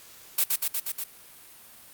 blue noise with echo, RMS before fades -22 dBFS, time 0.38-0.44 s, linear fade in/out 5 ms, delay 120 ms, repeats 5, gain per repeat -2 dB, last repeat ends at 1.04 s, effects white hiss -50 dBFS RMS until 1.93 s + Opus 48 kbps

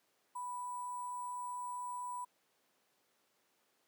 sine tone with sample-and-hold, 987.8 Hz, B5, in tune, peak -39 dBFS, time 0.35-2.25 s, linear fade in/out 10 ms, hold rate 8820 Hz, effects pink hiss -75 dBFS RMS until 3.87 s + high-pass 300 Hz 12 dB/octave

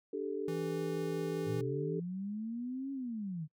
sine chord, D suspended fourth, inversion none, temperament equal with one note detuned, 293.7 / 392 / 437.2 Hz, D4 / G4 / A4, 0 / 0 / -11 cents, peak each -41 / -38 / -38 dBFS, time 0.13-2 s, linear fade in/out 5 ms
square tone, 164.81 Hz, E3, in tune, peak -39 dBFS, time 0.48-1.61 s, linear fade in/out 2 ms
sine linear two-way sweep, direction up then down, 106 to 277.2 to 146.8 Hz, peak -36 dBFS, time 1.45-3.48 s, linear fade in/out 50 ms, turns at 2.92 s
effects noise-tail reverb RT60 0.1 s tail -26 dB re dry

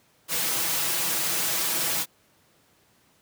white noise with comb filter, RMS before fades -26 dBFS, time 0.28-2.06 s, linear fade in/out 50 ms, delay 6.1 ms, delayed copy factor +0.7, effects pink hiss -62 dBFS RMS until 3.21 s + high-pass 100 Hz 12 dB/octave

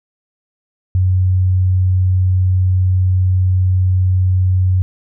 sine tone, 92.5 Hz, F#2, in tune, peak -10 dBFS, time 0.95-4.82 s, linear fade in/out 0 ms, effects none

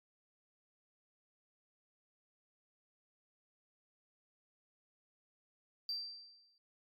sine tone with exponential decay, 4692 Hz, D8, 2 cents flat, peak -33 dBFS, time 5.89-6.58 s, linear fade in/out 1 ms, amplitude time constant 150 ms, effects tanh soft clip ceiling -32 dBFS + MP3 64 kbps

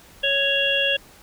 harmonic tone, 554.4 Hz, C#5, in tune, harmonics 1 / 3 / 5 / 6, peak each -25 / -26 / -22 / -23 dBFS, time 0.23-0.97 s, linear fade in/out 10 ms, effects pink hiss -49 dBFS RMS until 1.22 s

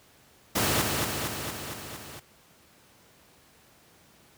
pink noise with echo, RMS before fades -25 dBFS, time 0.55-0.82 s, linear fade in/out 10 ms, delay 230 ms, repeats 6, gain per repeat -3 dB, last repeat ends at 2.2 s, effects pink hiss -58 dBFS RMS until 4.37 s + high-pass 80 Hz 12 dB/octave

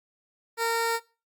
15% pulse tone, 459.8 Hz, A#4, 24 cents flat, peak -18 dBFS, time 0.57-1 s, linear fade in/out 50 ms, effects noise-tail reverb RT60 0.3 s tail -19 dB re dry + Opus 48 kbps

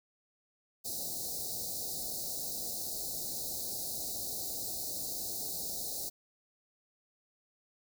white band-stop noise, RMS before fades -38 dBFS, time 0.84-6.1 s, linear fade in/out 20 ms, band 800 to 3900 Hz, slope 96 dB/octave, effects none

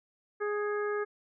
harmonic tone with a mistuned harmonic, 415.3 Hz, G#4, in tune, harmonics 1 / 2 / 3 / 4 / 5, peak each -30 / -45 / -38 / -39 / -49 dBFS, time 0.4-1.05 s, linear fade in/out 20 ms, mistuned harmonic 5, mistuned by +39 cents, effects none

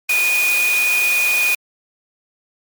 sine tone in noise, 2466 Hz, D#7, 16 cents flat, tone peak -14 dBFS, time 0.09-1.55 s, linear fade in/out 5 ms, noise white, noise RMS -23 dBFS, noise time 0.09-1.55 s, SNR +6 dB, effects high-pass 400 Hz 12 dB/octave + MP3 96 kbps

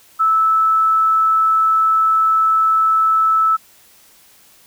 sine tone, 1310 Hz, E6, 11 cents flat, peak -11 dBFS, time 0.19-3.57 s, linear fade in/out 20 ms, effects white hiss -49 dBFS RMS until 4.66 s

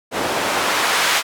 white noise with band-pass filter sweep, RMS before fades -19 dBFS, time 0.11-1.23 s, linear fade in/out 50 ms, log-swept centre 430 to 1700 Hz, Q 0.73, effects none

